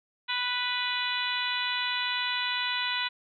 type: harmonic tone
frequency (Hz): 493.9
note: B4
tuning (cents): 0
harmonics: 2 / 3 / 4 / 5 / 6 / 7 / 8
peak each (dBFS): -35 / -35 / -35 / -35 / -35 / -35 / -35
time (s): 0.28-3.09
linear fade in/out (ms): 20
effects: none